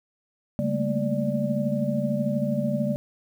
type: tone cluster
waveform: sine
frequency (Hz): 142 / 199.4 / 217.9 / 230.9 / 587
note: C#3 / G3 / A3 / A#3 / D5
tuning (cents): +42 / +30 / -17 / -16 / -1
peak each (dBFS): -29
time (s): 0.59-2.96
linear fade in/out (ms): 0
effects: 9-bit